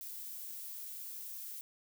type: noise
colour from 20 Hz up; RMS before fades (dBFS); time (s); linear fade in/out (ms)
violet; -45; 0.01-1.61; 0
effects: none